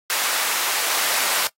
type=high-pass noise; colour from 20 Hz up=pink; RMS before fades=-22 dBFS; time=0.1-1.47 s; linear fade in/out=0 ms; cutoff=910 Hz; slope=12 dB/octave; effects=noise-tail reverb RT60 0.1 s tail -21 dB re dry + AAC 48 kbps